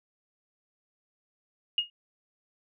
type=tone with exponential decay; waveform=sine; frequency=2860 Hz; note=F7; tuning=41 cents sharp; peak=-19 dBFS; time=1.78-1.9 s; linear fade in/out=2 ms; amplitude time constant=25 ms; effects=none